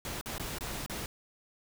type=noise with dropouts; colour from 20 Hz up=pink; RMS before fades=-38 dBFS; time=0.05-1.06 s; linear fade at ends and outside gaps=1 ms; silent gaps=0.212-0.259 / 0.381-0.397 / 0.585-0.608 / 0.862-0.897 s; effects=none